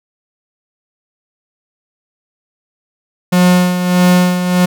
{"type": "tone with tremolo", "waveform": "45% pulse", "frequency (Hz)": 179.8, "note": "F#3", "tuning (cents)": -49, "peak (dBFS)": -6, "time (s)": [3.32, 4.66], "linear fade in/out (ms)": 10, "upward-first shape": "sine", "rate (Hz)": 1.6, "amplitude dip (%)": 60, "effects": []}